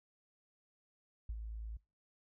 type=tone with ADSR envelope; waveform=sine; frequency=54.8 Hz; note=A1; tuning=6 cents flat; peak=-36 dBFS; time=1.29-1.77 s; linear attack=5 ms; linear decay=52 ms; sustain=-5 dB; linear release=5 ms; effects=noise-tail reverb RT60 0.3 s tail -25 dB re dry